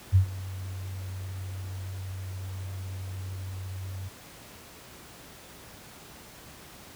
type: tone with ADSR envelope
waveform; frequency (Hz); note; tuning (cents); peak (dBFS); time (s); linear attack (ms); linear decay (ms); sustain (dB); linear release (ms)
sine; 94.4; F#2; +35; -13; 0.12-4.09; 34; 100; -20; 14
effects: pink hiss -48 dBFS RMS until 6.95 s + high-pass 60 Hz 12 dB/octave